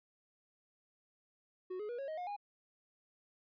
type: tone with pitch steps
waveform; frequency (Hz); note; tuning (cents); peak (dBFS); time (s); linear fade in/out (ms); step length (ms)
triangle; 368.7 / 421.1 / 480.9 / 549.2 / 627.3 / 716.4 / 818.2; F#4 / G#4 / B4 / C#5 / D#5 / F5 / G#5; -6 / +24 / -46 / -16 / +14 / +44 / -26; -37; 1.7-2.365; 10; 95
effects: resampled to 11025 Hz